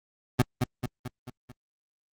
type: tone with echo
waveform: 25% pulse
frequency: 123.9 Hz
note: B2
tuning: 6 cents sharp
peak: -14 dBFS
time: 0.39-0.42 s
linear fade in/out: 5 ms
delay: 220 ms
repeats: 5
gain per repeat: -5 dB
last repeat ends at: 1.52 s
effects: Opus 24 kbps